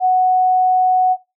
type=tone; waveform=sine; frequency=740 Hz; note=F#5; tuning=in tune; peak=-10 dBFS; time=0-1.17 s; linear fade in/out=50 ms; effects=noise-tail reverb RT60 0.2 s tail -17 dB re dry